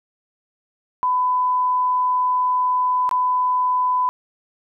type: tone with dropouts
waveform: sine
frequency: 1002 Hz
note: B5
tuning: 25 cents sharp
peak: -16 dBFS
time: 1.03-4.09 s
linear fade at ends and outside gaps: 0 ms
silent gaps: 3.092-3.112 s
effects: none